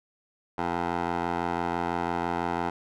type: tone with band-pass filter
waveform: 15% pulse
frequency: 86 Hz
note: F2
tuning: 26 cents flat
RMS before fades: -29 dBFS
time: 0.58-2.7 s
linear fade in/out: 5 ms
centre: 830 Hz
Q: 1.3
effects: none